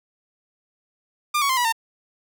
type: tone with pitch steps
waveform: sawtooth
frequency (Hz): 1199 / 1118.7 / 1043.8 / 973.9 / 908.7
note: D6 / C#6 / C6 / B5 / A#5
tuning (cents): +36 / +15 / -4 / -24 / -44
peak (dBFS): -15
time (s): 1.34-1.725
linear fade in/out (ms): 10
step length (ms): 77
effects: none